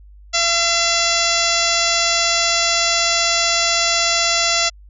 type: harmonic tone with a mistuned harmonic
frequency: 679 Hz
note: F5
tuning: 49 cents flat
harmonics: 1 / 2 / 3 / 4 / 5 / 6 / 7 / 8 / 9 / 10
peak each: -24 / -24 / -24 / -24 / -24 / -24 / -24 / -24 / -24 / -24 dBFS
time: 0.33-4.7 s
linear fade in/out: 20 ms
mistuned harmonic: 10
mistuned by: +59 cents
effects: added 50 Hz sine -40 dBFS peak until 4.89 s